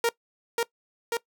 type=tone with echo; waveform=sawtooth; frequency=466.2 Hz; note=A#4; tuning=in tune; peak=-17 dBFS; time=0.04-0.09 s; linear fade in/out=2 ms; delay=540 ms; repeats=2; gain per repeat=-2 dB; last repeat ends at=1.17 s; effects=noise-tail reverb RT60 0.1 s tail -20 dB re dry